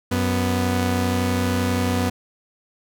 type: tone pair together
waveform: sawtooth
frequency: 92.5 / 246.9 Hz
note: F#2 / B3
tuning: 0 / 0 cents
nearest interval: octave + perfect fourth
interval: 1700 cents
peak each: -18 dBFS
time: 0.11-2.1 s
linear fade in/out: 10 ms
effects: none